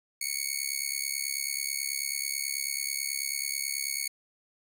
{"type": "tone with amplitude modulation", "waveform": "10% pulse", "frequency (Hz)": 2217, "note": "C#7", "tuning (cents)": 0, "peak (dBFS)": -17, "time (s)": [0.21, 4.08], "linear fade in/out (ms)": 5, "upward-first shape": "sine", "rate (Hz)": 69.2, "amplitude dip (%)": 90, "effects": []}